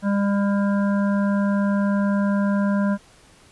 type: harmonic tone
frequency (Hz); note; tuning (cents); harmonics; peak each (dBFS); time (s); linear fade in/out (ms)
200.6; G3; +40; 1 / 3 / 5 / 7 / 8; -18 / -28 / -32 / -35 / -36; 0.02-2.98; 50
effects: pink hiss -52 dBFS RMS until 3.51 s + resampled to 24000 Hz